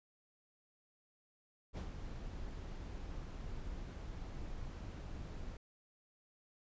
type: noise with ADSR envelope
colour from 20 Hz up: brown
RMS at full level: -39 dBFS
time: 1.73-5.57 s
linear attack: 43 ms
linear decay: 98 ms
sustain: -6 dB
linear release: 4 ms
effects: resampled to 16000 Hz

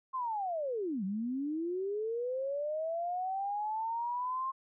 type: linear two-way sweep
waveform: sine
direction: down then up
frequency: 1069 to 183.5 to 1069 Hz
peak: -32 dBFS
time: 0.13-4.52 s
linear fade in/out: 20 ms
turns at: 1.04 s
effects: none

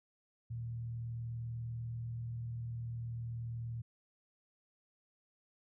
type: tone with frequency modulation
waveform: sine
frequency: 116.54 Hz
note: A#2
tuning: in tune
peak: -38 dBFS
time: 0.5-3.82 s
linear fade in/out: 10 ms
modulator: 40.4 Hz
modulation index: 0.33
effects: none

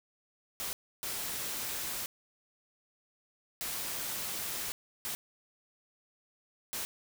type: noise bursts at uneven times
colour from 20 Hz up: white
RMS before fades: -37 dBFS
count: 5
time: 0.6-0.73 / 1.03-2.06 / 3.61-4.72 / 5.05-5.15 / 6.73-6.85 s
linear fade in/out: 0 ms
effects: none

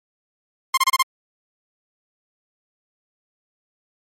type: tone bursts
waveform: sawtooth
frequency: 1057 Hz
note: C6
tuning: 17 cents sharp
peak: -10 dBFS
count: 5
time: 0.74-1.026 s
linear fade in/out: 5 ms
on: 34 ms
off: 29 ms
effects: MP3 64 kbps

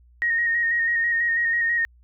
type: tone with vibrato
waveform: sine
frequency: 1864.7 Hz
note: A#6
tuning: in tune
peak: -19 dBFS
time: 0.22-1.85 s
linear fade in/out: 0 ms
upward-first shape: square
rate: 6.1 Hz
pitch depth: 22 cents each way
effects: added 60 Hz sine -51 dBFS peak until 2.03 s

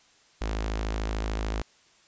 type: tone with notch filter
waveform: sawtooth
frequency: 53.5 Hz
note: A1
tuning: 48 cents flat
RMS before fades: -30 dBFS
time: 0.41-1.62 s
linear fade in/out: 5 ms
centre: 130 Hz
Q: 0.85
effects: white hiss -60 dBFS RMS until 2.07 s + resampled to 16000 Hz

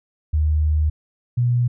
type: tone pair in turn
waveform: sine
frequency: 76.6 / 121.59 Hz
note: D#2 / B2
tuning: -27 / -27 cents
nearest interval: minor sixth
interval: 800 cents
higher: second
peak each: -15 dBFS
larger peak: neither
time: 0.33-0.9 / 1.37-1.68 s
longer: first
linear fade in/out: 10 ms
effects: none

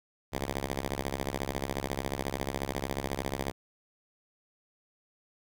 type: ring-modulated tone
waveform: 5% pulse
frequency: 68.3 Hz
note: C#2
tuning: 25 cents flat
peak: -18 dBFS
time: 0.32-3.52 s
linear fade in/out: 10 ms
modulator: 95.4 Hz
effects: none

